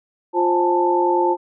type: tone cluster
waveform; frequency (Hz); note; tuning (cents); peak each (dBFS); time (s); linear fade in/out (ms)
sine; 351.3 / 528 / 837 / 887; F4 / C5 / G#5 / A5; +10 / +16 / +13 / +14; -18 / -24 / -27 / -18; 0.33-1.37; 50
effects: none